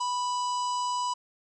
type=harmonic tone; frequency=987.8 Hz; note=B5; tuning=in tune; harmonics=1 / 3 / 4 / 5 / 6 / 7 / 8; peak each=-27 / -41 / -48 / -41 / -47 / -47 / -43 dBFS; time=0-1.14 s; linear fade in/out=10 ms; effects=none